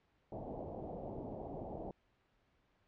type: low-pass noise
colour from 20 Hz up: white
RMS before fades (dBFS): -45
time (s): 0.32-1.91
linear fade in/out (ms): 2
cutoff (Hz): 780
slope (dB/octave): 48
effects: pink hiss -75 dBFS RMS until 2.87 s + low-pass 3000 Hz 12 dB/octave